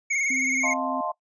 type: tone with vibrato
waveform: square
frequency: 2185 Hz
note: C#7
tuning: 26 cents flat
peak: -23 dBFS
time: 0.1-0.74 s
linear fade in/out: 10 ms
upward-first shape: sine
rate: 19 Hz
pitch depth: 57 cents each way
type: tone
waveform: sine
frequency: 261.1 Hz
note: C4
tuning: 3 cents flat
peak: -30 dBFS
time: 0.3-1.01 s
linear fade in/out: 5 ms
type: chord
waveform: sine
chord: F dominant seventh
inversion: third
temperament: equal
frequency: 622.3 / 698.5 / 880 / 1046.5 Hz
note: Eb5 / F5 / A5 / C6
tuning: 0 / 0 / 0 / 0 cents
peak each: -32 / -31 / -33 / -30 dBFS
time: 0.63-1.12 s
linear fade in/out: 10 ms
effects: noise-tail reverb RT60 0.1 s tail -19 dB re dry + resampled to 22050 Hz